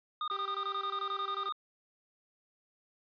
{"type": "tone bursts", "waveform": "square", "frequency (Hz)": 1225, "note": "D#6", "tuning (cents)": -27, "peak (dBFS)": -33, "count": 15, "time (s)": [0.21, 1.524], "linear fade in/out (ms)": 2, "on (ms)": 68, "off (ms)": 21}
{"type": "tone", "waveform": "sawtooth", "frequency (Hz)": 392, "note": "G4", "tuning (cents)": 0, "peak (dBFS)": -39, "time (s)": [0.31, 1.49], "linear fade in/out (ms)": 2}
{"effects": ["resampled to 11025 Hz"]}